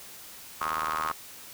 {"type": "ring-modulated tone", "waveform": "sawtooth", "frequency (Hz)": 78.6, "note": "D#2", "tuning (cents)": 18, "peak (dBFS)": -21, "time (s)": [0.61, 1.12], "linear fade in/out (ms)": 0, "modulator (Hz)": 1170, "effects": ["white hiss -46 dBFS RMS until 1.53 s"]}